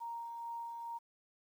sine tone with tremolo, 932.3 Hz, A#5, in tune, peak -39 dBFS, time 0-0.99 s, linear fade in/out 20 ms, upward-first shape sine, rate 2.3 Hz, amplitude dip 30%, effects 11-bit

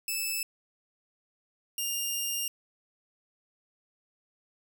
10% pulse tone pair in turn, 2626 / 2815 Hz, E7 / F7, -7 / +13 cents, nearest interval minor second, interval 120 cents, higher second, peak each -21 dBFS, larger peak neither, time 0.08-0.43 / 1.78-2.48 s, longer second, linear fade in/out 2 ms, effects none

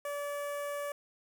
sawtooth tone with notch filter, 576 Hz, D5, 34 cents flat, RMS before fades -37 dBFS, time 0.05-0.92 s, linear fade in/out 2 ms, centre 4200 Hz, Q 0.69, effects none

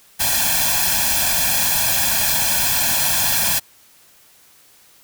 white noise with comb filter, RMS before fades -18 dBFS, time 0.19-3.6 s, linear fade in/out 20 ms, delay 1.2 ms, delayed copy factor +0.95, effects white hiss -51 dBFS RMS until 5.03 s

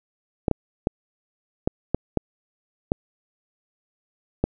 clicks, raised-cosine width 2 ms, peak -6 dBFS, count 8, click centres 0.482 / 0.513 / 0.871 / 1.675 / 1.946 / 2.173 / 2.919 / 4.44 s, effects none

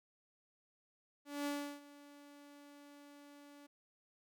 sawtooth tone with ADSR envelope, 287.9 Hz, D4, 34 cents flat, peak -32 dBFS, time 1.25-3.67 s, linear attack 210 ms, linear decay 340 ms, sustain -20 dB, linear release 11 ms, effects none

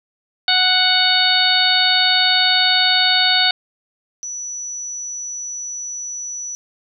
harmonic tone, 740 Hz, F#5, in tune, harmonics 1 / 2 / 3 / 4 / 5 / 6, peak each -22 / -20 / -23 / -21 / -17 / -18 dBFS, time 0.48-3.51 s, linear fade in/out 2 ms
sine tone, 5920 Hz, F#8, in tune, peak -25 dBFS, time 4.23-6.55 s, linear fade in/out 0 ms
effects none

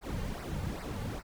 brown noise with flanger, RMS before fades -37 dBFS, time 0.01-1.23 s, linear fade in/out 50 ms, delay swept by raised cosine 0.29 to 3.09 ms, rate 2.5 Hz, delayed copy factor -0.75, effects none

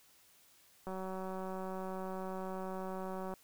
click train, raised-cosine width 1 ms, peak -29 dBFS, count 465, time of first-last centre 0.87-3.338 s, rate 188 Hz, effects white hiss -65 dBFS RMS until 3.43 s

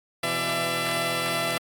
10% pulse tone cluster, 126.1 / 167.4 / 591 / 672 Hz, B2 / E3 / D5 / E5, +36 / +27 / +11 / +33 cents, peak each -26 / -24 / -24 / -18 dBFS, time 0.23-1.58 s, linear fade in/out 5 ms, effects AAC 64 kbps

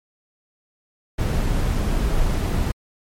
brown noise, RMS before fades -20 dBFS, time 1.18-2.72 s, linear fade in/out 10 ms, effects MP3 64 kbps

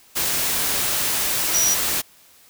sine tone in noise, 5810 Hz, F#8, 32 cents flat, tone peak -17 dBFS, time 1.53-1.75 s, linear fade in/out 20 ms, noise white, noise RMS -22 dBFS, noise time 0.15-2.02 s, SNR +2 dB, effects white hiss -52 dBFS RMS until 2.49 s

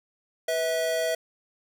square tone pair together, 493.9 / 648.4 Hz, B4 / E5, 0 / -29 cents, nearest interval perfect fourth, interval 471 cents, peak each -31 / -26 dBFS, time 0.48-1.15 s, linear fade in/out 5 ms, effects none

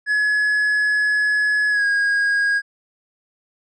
triangle tone with pitch glide, 1695 to 1638.2 Hz, G#6 to G#6, +35 to -24 cents, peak -14 dBFS, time 0.06-2.62 s, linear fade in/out 50 ms, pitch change -59 cents, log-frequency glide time 1.7-1.85 s, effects resampled to 22050 Hz

